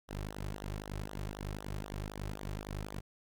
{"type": "tone with flanger", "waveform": "sawtooth", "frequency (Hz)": 50.8, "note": "G#1", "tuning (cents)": -38, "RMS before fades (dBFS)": -41, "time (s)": [0.08, 3.01], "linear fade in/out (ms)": 20, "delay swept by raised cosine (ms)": [0.38, 4.28], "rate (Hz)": 3.9, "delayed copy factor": -0.8, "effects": []}